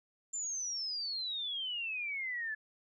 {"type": "exponential sweep", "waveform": "sine", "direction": "down", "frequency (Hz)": [7290, 1710], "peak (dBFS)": -35, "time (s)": [0.33, 2.55], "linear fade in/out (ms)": 10, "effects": []}